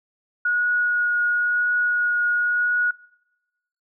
sine tone with vibrato, 1450 Hz, F#6, 35 cents flat, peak -18 dBFS, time 0.45-2.91 s, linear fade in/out 5 ms, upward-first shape triangle, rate 0.97 Hz, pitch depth 10 cents each way, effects noise-tail reverb RT60 1.0 s tail -24 dB re dry

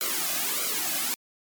white noise with flanger, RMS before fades -28 dBFS, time 0.01-1.14 s, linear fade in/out 0 ms, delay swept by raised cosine 1.1 to 2.2 ms, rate 1.6 Hz, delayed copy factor -0.9, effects high-pass 200 Hz 12 dB/octave + MP3 96 kbps

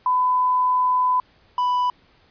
sine / triangle tone pair in turn, 1004 / 991.3 Hz, B5 / B5, +28 / +6 cents, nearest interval unison, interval 22 cents, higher first, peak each -16 dBFS, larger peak neither, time 0.06-1.2 / 1.58-1.9 s, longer first, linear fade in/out 2 ms, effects pink hiss -57 dBFS RMS until 2.3 s + resampled to 11025 Hz

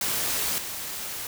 white noise with level steps, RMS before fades -27 / -34 dBFS, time 0.01-1.27 s, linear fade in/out 2 ms, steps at 0.58 s, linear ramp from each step 2 ms, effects none

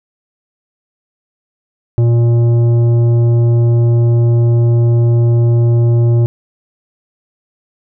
triangle tone with tanh clipping, 117.8 Hz, A#2, 19 cents sharp, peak -9 dBFS, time 1.98-6.26 s, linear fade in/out 0 ms, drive 14 dB, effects none

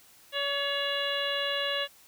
harmonic tone with a mistuned harmonic, 566 Hz, C#5, 36 cents sharp, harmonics 1 / 2 / 3 / 4 / 5 / 6 / 7, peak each -33 / -38 / -34 / -42 / -33 / -35 / -39 dBFS, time 0.32-1.88 s, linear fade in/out 50 ms, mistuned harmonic 4, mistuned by -60 cents, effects white hiss -57 dBFS RMS until 2.07 s

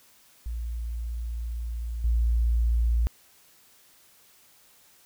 sine tone with level steps, 57.8 Hz, A#1, 14 cents flat, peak -29 / -20 dBFS, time 0.46-3.07 s, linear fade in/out 0 ms, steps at 2.04 s, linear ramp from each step 5 ms, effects white hiss -58 dBFS RMS until 5.05 s

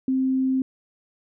sine tone, 262.2 Hz, C4, 4 cents sharp, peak -19 dBFS, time 0.08-0.62 s, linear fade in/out 2 ms, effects none

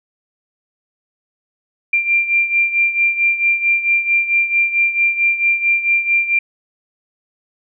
sine beating tone pair, 2375 / 2379.5 Hz, D7 / D7, +19 / +22 cents, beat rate 4.5 Hz, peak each -14 / -19 dBFS, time 1.93-6.39 s, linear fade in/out 5 ms, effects none

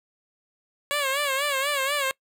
10% pulse tone with vibrato, 558 Hz, C#5, 11 cents sharp, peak -15 dBFS, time 0.91-2.11 s, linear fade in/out 0 ms, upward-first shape sine, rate 4.1 Hz, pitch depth 95 cents each way, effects noise-tail reverb RT60 0.1 s tail -23 dB re dry

